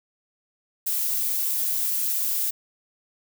violet noise, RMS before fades -25 dBFS, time 0.86-2.51 s, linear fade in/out 10 ms, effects none

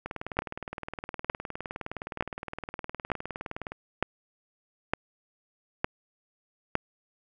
two click trains, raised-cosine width 0.5 ms, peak -20 / -9 dBFS, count 72 / 8, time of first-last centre 0.06-3.72 / 0.39-6.754 s, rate 19.4 / 1.1 Hz, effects none

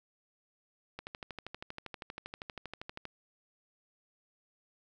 click train, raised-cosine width 0.3 ms, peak -25 dBFS, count 27, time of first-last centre 0.99-3.053 s, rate 12.6 Hz, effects none

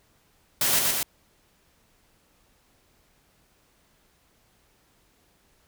white noise with echo, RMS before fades -23 dBFS, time 0.61-0.79 s, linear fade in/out 2 ms, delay 120 ms, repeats 2, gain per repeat -2 dB, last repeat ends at 1.03 s, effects pink hiss -64 dBFS RMS until 5.67 s

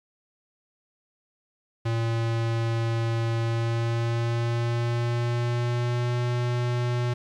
square tone with pitch glide, 114.9 to 121.73 Hz, A#2 to B2, -25 to -25 cents, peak -24 dBFS, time 1.85-7.14 s, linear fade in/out 10 ms, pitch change +100 cents, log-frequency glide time 3.4-6.18 s, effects low-pass 5000 Hz 12 dB/octave + 10-bit

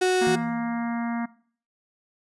35% pulse tone, 368.7 Hz, F#4, 6 cents flat, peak -17 dBFS, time 0.01-0.36 s, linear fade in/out 10 ms
harmonic tone, 234.1 Hz, A#3, 8 cents sharp, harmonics 1 / 3 / 4 / 5 / 6 / 7 / 8 / 9, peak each -26 / -36 / -38 / -40 / -42 / -43 / -44 / -45 dBFS, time 0.21-1.26 s, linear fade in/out 10 ms
triangle tone with exponential decay, 165.8 Hz, E3, 10 cents sharp, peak -25 dBFS, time 0.27-1.24 s, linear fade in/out 0 ms, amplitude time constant 210 ms
effects noise-tail reverb RT60 0.5 s tail -19 dB re dry + resampled to 24000 Hz

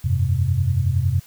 sine chord, F suspended second, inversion none, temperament equal with one note detuned, 87.31 / 98 / 129.24 Hz, F2 / G2 / C3, 0 / 0 / -21 cents, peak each -21 dBFS, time 0.04-1.2 s, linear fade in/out 10 ms, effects white hiss -49 dBFS RMS until 1.26 s

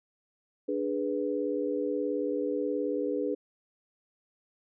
sine chord, G# diminished, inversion second, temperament equal, 293.7 / 415.3 / 493.9 Hz, D4 / G#4 / B4, 0 / 0 / 0 cents, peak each -32 dBFS, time 0.68-3.35 s, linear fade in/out 10 ms, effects none

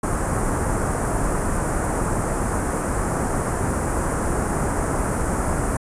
pink band-stop noise, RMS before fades -22 dBFS, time 0.03-5.77 s, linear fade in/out 5 ms, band 1500 to 9100 Hz, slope 24 dB/octave, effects resampled to 22050 Hz

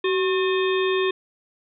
harmonic tone with a mistuned harmonic, 360 Hz, F#4, 47 cents flat, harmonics 1 / 3 / 5 / 7 / 9 / 10, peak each -20 / -29 / -31 / -31 / -35 / -33 dBFS, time 0.04-1.11 s, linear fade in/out 5 ms, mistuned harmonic 1, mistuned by +85 cents, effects none

